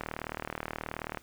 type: click train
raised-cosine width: 0.5 ms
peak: -19 dBFS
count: 46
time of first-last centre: 0.01-1.173 s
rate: 38.7 Hz
effects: pink hiss -59 dBFS RMS until 1.22 s